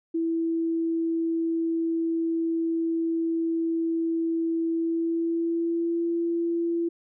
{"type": "tone with pitch glide", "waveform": "sine", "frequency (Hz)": [329.6, 338.1], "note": ["E4", "E4"], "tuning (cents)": [0, 44], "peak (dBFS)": -23, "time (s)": [0.14, 6.89], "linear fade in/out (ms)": 10, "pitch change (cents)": 44, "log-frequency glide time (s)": [4.7, 6.05], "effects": []}